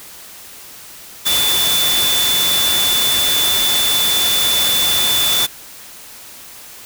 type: tone in noise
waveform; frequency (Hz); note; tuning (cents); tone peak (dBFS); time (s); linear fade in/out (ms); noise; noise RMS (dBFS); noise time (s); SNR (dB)
sine; 3500; A7; -10; -15; 1.25-5.47; 20; white; -18; 1.25-5.47; 0
effects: white hiss -37 dBFS RMS until 6.85 s